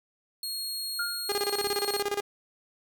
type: tone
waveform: sawtooth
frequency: 4288 Hz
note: C8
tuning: 42 cents sharp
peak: -29 dBFS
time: 0.43-2.02 s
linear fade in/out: 2 ms
type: tone with exponential decay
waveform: sine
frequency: 1413 Hz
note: F6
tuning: 20 cents sharp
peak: -26 dBFS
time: 0.99-1.43 s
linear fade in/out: 5 ms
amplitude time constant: 94 ms
type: tone with tremolo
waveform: sawtooth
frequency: 406.7 Hz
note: G#4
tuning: 36 cents flat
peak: -22 dBFS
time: 1.29-2.21 s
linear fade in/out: 5 ms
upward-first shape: square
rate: 17 Hz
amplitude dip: 80%
effects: none